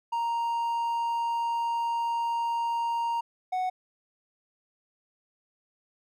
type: tone pair in turn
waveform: triangle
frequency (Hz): 932.3 / 740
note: A#5 / F#5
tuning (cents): 0 / 0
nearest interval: major third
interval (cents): 400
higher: first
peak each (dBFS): -24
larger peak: neither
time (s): 0.12-3.21 / 3.52-3.7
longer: first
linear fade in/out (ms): 10
effects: none